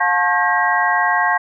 sine tone cluster, 715 / 875 / 1084 / 1603 / 1906 Hz, F5 / A5 / C#6 / G6 / A#6, +41 / -10 / -39 / +38 / +38 cents, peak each -20 dBFS, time 0-1.38 s, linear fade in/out 10 ms, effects none

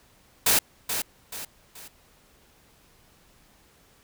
white noise with echo, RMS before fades -20 dBFS, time 0.46-0.59 s, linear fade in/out 5 ms, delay 430 ms, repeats 3, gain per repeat -8 dB, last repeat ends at 1.88 s, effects pink hiss -59 dBFS RMS until 4.03 s

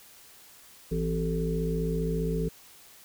harmonic tone with a mistuned harmonic, 55 Hz, A1, in tune, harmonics 1 / 3 / 5 / 7 / 8, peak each -32 / -29 / -38 / -37 / -32 dBFS, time 0.91-2.49 s, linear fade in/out 10 ms, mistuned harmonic 5, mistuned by -110 cents, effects white hiss -53 dBFS RMS until 3.04 s

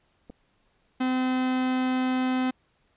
clicks, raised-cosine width 2 ms, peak -31 dBFS, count 2, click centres 0.298 / 0.302 s
45% pulse tone, 256.6 Hz, C4, 34 cents flat, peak -23 dBFS, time 1-2.51 s, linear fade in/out 10 ms
effects pink hiss -68 dBFS RMS until 2.96 s + resampled to 8000 Hz

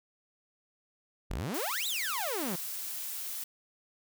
sawtooth exponential two-way sweep, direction up then down, 36.16 to 4094 to 161.2 Hz, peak -29 dBFS, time 1.3-2.56 s, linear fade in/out 10 ms, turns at 1.87 s
blue noise, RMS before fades -38 dBFS, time 1.54-3.44 s, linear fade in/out 5 ms
effects none

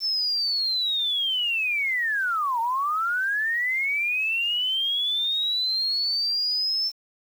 sine linear two-way sweep, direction down then up, 5350 to 898 to 5350 Hz, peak -22 dBFS, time 0-6.92 s, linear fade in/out 50 ms, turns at 2.6 s, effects 8-bit

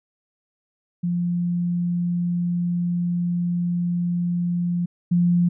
sine tone pair in turn, 174.61 / 174.61 Hz, F3 / F3, 0 / 0 cents, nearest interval unison, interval 0 cents, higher neither, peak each -20 / -15 dBFS, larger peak second, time 1.03-4.86 / 5.11-5.49 s, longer first, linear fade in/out 10 ms, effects none

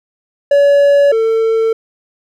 triangle tone pair in turn, 568 / 448.7 Hz, C#5 / A4, +42 / +34 cents, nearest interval major third, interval 408 cents, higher first, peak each -4 / -8 dBFS, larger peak first, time 0.51-1.12 / 1.12-1.73 s, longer neither, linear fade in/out 5 ms, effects none

